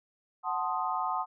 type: chord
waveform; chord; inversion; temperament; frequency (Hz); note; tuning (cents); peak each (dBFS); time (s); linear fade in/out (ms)
sine; F# diminished seventh; none; equal; 740 / 880 / 1046.5 / 1244.5; F#5 / A5 / C6 / Eb6; 0 / 0 / 0 / 0; -34; 0.43-1.26; 50
effects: none